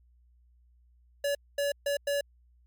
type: tone bursts at uneven times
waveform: square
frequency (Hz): 569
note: C#5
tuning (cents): +45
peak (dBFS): -27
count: 4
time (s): 1.24-1.35 / 1.58-1.72 / 1.86-1.97 / 2.07-2.21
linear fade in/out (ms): 5
effects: added 60 Hz sine -59 dBFS peak until 2.66 s + MP3 96 kbps